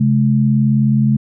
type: tone pair together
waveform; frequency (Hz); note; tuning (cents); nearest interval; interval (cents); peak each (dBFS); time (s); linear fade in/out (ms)
sine; 134.4 / 213.7; C3 / G#3; +47 / +50; minor sixth; 803; -13; 0-1.17; 10
effects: none